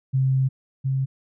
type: tone pair in turn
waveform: sine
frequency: 132.5 / 133.73 Hz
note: C3 / C3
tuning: +22 / +38 cents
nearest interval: unison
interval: 16 cents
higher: second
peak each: -17 / -20 dBFS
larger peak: first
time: 0.13-0.49 / 0.84-1.06 s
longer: first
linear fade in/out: 20 ms
effects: none